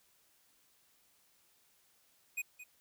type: tone with echo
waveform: square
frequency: 2489 Hz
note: D#7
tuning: in tune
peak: -35 dBFS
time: 2.37-2.42 s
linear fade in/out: 10 ms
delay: 220 ms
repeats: 1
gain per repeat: -13 dB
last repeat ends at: 2.64 s
effects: white hiss -70 dBFS RMS until 2.8 s